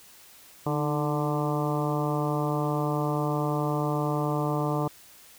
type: harmonic tone with a mistuned harmonic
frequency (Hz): 147.7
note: D3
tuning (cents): +10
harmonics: 1 / 2 / 3 / 4 / 5 / 6 / 7 / 8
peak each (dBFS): -28 / -31 / -33 / -34 / -35 / -36 / -36 / -37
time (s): 0.66-4.88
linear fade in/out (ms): 5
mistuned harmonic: 2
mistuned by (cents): +53
effects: white hiss -52 dBFS RMS until 5.38 s